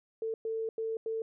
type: tone bursts at uneven times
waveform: sine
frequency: 447 Hz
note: A4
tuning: 27 cents sharp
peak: -31 dBFS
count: 4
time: 0.22-0.34 / 0.45-0.69 / 0.78-0.97 / 1.06-1.22 s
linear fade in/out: 2 ms
effects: none